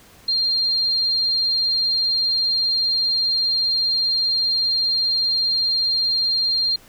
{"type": "tone", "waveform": "sine", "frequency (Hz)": 4195, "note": "C8", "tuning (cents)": 4, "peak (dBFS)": -17, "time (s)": [0.28, 6.76], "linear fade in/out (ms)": 5, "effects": ["pink hiss -49 dBFS RMS until 6.88 s"]}